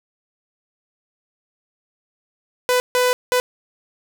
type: tone bursts at uneven times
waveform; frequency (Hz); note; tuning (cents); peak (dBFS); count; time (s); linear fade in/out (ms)
sawtooth; 498.8; B4; +17; -11; 3; 2.69-2.8 / 2.95-3.13 / 3.32-3.4; 0
effects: none